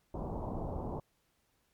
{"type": "low-pass noise", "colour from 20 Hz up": "pink", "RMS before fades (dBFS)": -38, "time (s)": [0.14, 1], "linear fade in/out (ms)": 5, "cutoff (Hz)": 990, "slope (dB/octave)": 48, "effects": ["pink hiss -75 dBFS RMS until 1.73 s", "MP3 96 kbps"]}